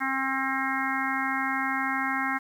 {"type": "harmonic tone", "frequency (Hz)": 267.1, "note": "C4", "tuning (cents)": 36, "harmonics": [1, 3, 4, 5, 6, 7, 8], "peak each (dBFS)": [-33, -33, -33, -33, -33, -33, -33], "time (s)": [0, 2.39], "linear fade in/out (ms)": 20, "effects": ["9-bit"]}